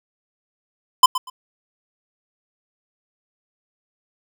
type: tone with echo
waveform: square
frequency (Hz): 1021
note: C6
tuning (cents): -43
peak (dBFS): -6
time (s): 1.03-1.06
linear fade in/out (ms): 5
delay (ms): 120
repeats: 2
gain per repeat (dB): -14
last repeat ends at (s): 1.3
effects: none